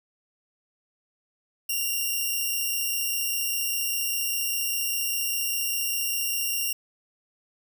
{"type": "tone pair together", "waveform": "5% pulse", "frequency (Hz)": [2760, 2825], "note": ["F7", "F7"], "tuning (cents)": [-21, 19], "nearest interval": "unison", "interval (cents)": 40, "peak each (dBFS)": [-19, -19], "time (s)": [1.69, 6.73], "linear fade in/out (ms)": 5, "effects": []}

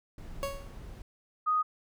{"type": "noise", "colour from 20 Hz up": "brown", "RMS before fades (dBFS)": -43, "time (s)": [0.18, 1.02], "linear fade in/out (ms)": 2}
{"type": "tone with exponential decay", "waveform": "30% pulse", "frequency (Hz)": 555, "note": "C#5", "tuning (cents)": 2, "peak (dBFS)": -26, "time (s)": [0.43, 0.78], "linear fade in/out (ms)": 0, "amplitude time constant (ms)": 74}
{"type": "tone", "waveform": "sine", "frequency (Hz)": 1244.5, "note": "D#6", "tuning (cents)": 0, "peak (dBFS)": -24, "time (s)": [1.46, 1.63], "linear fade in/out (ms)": 20}
{"effects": []}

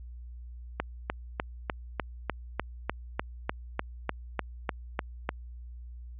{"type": "click train", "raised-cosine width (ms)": 0.5, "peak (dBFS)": -13, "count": 16, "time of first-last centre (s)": [0.8, 5.291], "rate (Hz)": 3.34, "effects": ["added 60 Hz sine -41 dBFS peak until 6.19 s", "resampled to 8000 Hz"]}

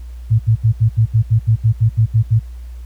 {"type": "tone bursts", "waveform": "sine", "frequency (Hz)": 111.5, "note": "A2", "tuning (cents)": 23, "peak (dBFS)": -8, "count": 13, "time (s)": [0.3, 2.398], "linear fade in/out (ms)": 20, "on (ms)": 94, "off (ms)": 73, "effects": ["added 60 Hz sine -28 dBFS peak until 2.85 s", "pink hiss -53 dBFS RMS until 2.85 s"]}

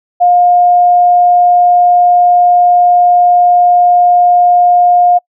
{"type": "tone", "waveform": "sine", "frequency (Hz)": 710, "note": "F5", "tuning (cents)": 28, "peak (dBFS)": -4, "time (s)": [0.2, 5.19], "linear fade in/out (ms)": 20, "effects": ["noise-tail reverb RT60 0.1 s tail -26 dB re dry"]}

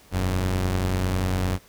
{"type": "tone pair together", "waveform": "sawtooth", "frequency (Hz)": [41.2, 92.5], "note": ["E1", "F#2"], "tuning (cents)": [0, 0], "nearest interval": "octave + major second", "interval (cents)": 1400, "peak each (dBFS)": [-24, -19], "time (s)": [0.11, 1.59], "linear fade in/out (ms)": 50, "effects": ["pink hiss -53 dBFS RMS until 1.68 s"]}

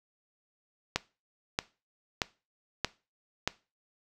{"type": "click train", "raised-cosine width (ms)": 0.2, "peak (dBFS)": -9, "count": 5, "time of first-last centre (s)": [0.96, 3.476], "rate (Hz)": 1.59, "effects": ["noise-tail reverb RT60 0.3 s tail -19 dB re dry"]}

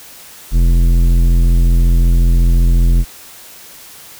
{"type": "tone with tanh clipping", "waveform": "sine", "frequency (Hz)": 42.72, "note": "F1", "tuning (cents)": -37, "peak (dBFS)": -9, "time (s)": [0.51, 3.05], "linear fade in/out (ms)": 50, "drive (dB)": 13, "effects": ["white hiss -37 dBFS RMS until 4.19 s"]}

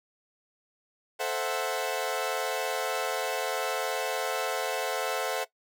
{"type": "chord", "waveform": "sawtooth", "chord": "F# half-diminished seventh", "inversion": "first", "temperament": "equal", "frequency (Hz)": [440, 523.3, 659.3, 740], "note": ["A4", "C5", "E5", "F#5"], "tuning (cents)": [0, 0, 0, 0], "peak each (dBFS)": -30, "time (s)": [1.19, 5.45], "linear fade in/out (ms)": 20, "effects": ["noise-tail reverb RT60 0.1 s tail -17 dB re dry"]}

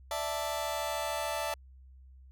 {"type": "chord", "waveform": "sawtooth", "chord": "D suspended second", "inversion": "none", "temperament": "just", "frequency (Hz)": [587.3, 660.7, 881], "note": ["D5", "E5", "A5"], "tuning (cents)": [0, 4, 2], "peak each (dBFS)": [-33, -32, -32], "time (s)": [0.11, 1.54], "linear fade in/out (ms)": 2, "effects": ["added 65 Hz sine -51 dBFS peak until 2.31 s"]}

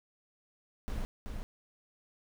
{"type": "noise with echo", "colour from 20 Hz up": "brown", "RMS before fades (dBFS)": -35, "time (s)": [0.88, 1.05], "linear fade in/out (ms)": 0, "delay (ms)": 380, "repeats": 1, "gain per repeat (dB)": -4, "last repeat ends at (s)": 1.43, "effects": []}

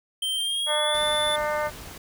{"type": "tone with pitch glide", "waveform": "square", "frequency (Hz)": [3136, 3500], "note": ["G7", "A7"], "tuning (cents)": [0, -10], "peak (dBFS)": -25, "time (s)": [0.22, 1.36], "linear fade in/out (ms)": 5, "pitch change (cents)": 190, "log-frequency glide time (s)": [0.36, 0.99]}
{"type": "harmonic tone", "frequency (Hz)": 300.7, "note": "D4", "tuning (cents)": 41, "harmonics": [2, 3, 4, 5, 6, 7], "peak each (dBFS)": [-26, -30, -32, -34, -36, -37], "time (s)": [0.66, 1.71], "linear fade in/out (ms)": 50}
{"type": "noise", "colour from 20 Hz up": "pink", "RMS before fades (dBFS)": -41, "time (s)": [0.94, 1.98], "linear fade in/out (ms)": 5}
{"effects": []}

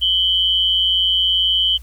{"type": "tone pair together", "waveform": "sine", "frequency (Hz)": [3000, 3181], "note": ["F#7", "G7"], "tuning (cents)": [23, 25], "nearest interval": "minor second", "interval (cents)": 102, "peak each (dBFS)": [-16, -17], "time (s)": [0.01, 1.78], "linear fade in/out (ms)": 20, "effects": ["added 61 Hz sine -34 dBFS peak until 1.82 s", "white hiss -52 dBFS RMS until 1.82 s"]}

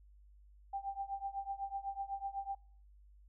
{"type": "tone with tremolo", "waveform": "sine", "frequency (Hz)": 789, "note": "G5", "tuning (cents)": 11, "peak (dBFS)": -34, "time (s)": [0.73, 2.55], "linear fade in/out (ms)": 5, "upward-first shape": "triangle", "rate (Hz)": 8, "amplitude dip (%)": 95, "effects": ["noise-tail reverb RT60 0.5 s tail -24 dB re dry", "added 50 Hz sine -58 dBFS peak until 3.28 s"]}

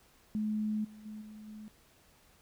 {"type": "tone with level steps", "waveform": "sine", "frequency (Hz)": 213.8, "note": "A3", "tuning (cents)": -49, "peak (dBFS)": [-30, -49, -41, -46, -44], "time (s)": [0.35, 1.68], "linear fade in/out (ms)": 0, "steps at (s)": [0.84, 1.05, 1.21, 1.47], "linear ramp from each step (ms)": 10, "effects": ["pink hiss -64 dBFS RMS until 2.41 s"]}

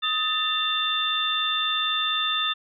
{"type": "tone cluster", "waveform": "sine", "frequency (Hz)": [1257, 1774, 2755, 3558], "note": ["D#6", "A6", "F7", "A7"], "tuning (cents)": [17, 14, -24, 19], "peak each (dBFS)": [-28, -32, -32, -24], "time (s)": [0.02, 2.54], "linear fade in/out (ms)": 20, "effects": []}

